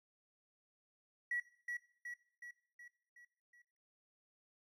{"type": "tone with echo", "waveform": "triangle", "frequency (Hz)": 1931, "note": "B6", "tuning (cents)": -39, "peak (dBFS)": -32, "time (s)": [1.31, 1.4], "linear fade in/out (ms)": 5, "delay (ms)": 370, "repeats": 6, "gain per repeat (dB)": -5, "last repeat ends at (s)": 3.62, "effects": ["noise-tail reverb RT60 0.6 s tail -19 dB re dry", "tanh soft clip ceiling -32 dBFS"]}